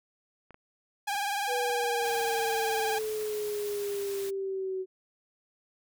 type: clicks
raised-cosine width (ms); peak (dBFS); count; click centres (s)
0.5; -35; 11; 0.507 / 0.544 / 1.152 / 1.699 / 1.84 / 2.024 / 2.206 / 2.384 / 2.526 / 2.798 / 3.214
type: tone with vibrato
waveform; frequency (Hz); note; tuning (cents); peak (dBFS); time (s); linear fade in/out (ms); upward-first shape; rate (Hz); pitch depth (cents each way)
sawtooth; 809; G#5; -46; -25; 1.07-2.99; 10; triangle; 20; 78
type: exponential sweep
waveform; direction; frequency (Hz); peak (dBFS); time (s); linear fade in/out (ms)
sine; down; 493.9 to 374.1; -30; 1.47-4.86; 50
type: noise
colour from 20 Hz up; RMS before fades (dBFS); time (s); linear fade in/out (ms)
white; -43; 2.03-4.31; 20
effects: none